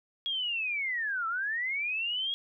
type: linear two-way sweep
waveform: sine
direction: down then up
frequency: 3313 to 1305 to 3313 Hz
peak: -29 dBFS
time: 0.26-2.34 s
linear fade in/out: 0 ms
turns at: 1.27 s
effects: none